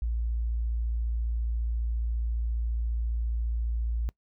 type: tone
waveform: sine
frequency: 57.3 Hz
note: A#1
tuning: 29 cents flat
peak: -26 dBFS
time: 0.02-4.09 s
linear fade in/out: 0 ms
effects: noise-tail reverb RT60 0.1 s tail -23 dB re dry